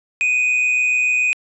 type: tone with amplitude modulation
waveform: triangle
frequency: 2489 Hz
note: D#7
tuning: in tune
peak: -11 dBFS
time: 0.21-1.33 s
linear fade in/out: 0 ms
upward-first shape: sine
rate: 127 Hz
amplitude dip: 45%
effects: resampled to 22050 Hz